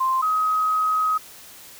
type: tone pair in turn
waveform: sine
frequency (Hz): 1046.5 / 1264.7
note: C6 / D#6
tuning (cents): 0 / +28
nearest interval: minor third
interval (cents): 328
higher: second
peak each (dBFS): -18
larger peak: neither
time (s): 0-0.22 / 0.22-1.18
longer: second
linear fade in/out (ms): 10
effects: white hiss -44 dBFS RMS until 1.79 s